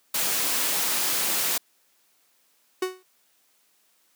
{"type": "noise", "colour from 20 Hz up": "white", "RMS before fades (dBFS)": -25, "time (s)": [0.14, 1.58], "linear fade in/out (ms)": 5}
{"type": "tone with exponential decay", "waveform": "45% pulse", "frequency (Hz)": 370.8, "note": "F#4", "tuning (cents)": 4, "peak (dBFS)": -20, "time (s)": [2.82, 3.03], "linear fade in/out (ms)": 5, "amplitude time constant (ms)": 44}
{"effects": ["white hiss -65 dBFS RMS until 4.15 s", "high-pass 200 Hz 12 dB/octave"]}